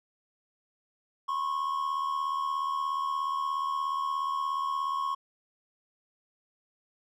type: tone pair together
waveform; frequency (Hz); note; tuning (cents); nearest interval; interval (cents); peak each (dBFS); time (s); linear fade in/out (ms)
triangle; 1015 / 1091.9; B5 / C#6; +47 / -26; minor second; 127; -34 / -27; 1.28-5.15; 10
effects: none